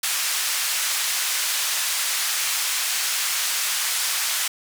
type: band-pass noise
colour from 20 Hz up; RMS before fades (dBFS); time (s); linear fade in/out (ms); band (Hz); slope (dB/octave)
white; -24; 0.03-4.48; 5; 1200 to 10000; 12
effects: none